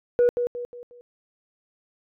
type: tone with echo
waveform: sine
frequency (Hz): 484.6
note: B4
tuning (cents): -33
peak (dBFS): -13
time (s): 0.19-0.29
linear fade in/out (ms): 0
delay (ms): 180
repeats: 4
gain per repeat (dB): -8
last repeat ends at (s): 1.01
effects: tanh soft clip ceiling -13 dBFS